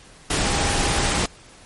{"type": "tone in noise", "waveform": "sine", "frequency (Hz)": 809, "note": "G#5", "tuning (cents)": -46, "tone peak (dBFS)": -30, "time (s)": [0.44, 1.18], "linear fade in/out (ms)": 5, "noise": "pink", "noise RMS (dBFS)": -21, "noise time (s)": [0.3, 1.26], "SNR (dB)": -12, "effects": ["pink hiss -47 dBFS RMS until 1.65 s", "MP3 48 kbps"]}